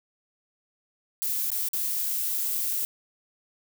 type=noise with dropouts; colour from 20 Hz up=violet; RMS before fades=-28 dBFS; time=1.22-2.85 s; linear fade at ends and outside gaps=0 ms; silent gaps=1.503-1.517 / 1.686-1.733 s; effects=none